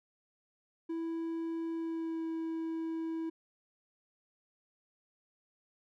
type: tone with pitch glide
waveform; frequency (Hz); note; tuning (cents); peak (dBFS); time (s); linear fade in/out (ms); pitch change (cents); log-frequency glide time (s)
triangle; 329.5 to 325.7; E4 to E4; -1 to -21; -32; 0.89-3.3; 10; -20; 1.73-2.25
effects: none